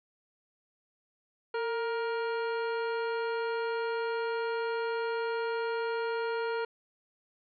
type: harmonic tone with a mistuned harmonic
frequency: 470 Hz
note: A#4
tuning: 14 cents sharp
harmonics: 1 / 2 / 3 / 4 / 5 / 6 / 7 / 9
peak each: -31 / -37 / -38 / -48 / -48 / -50 / -55 / -51 dBFS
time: 1.54-6.65 s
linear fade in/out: 5 ms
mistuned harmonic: 1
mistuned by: -53 cents
effects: none